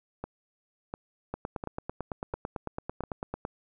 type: two click trains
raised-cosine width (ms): 1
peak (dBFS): -21 / -19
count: 5 / 20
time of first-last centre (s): 0.24-3.037 / 1.34-3.451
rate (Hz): 1.43 / 9
effects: none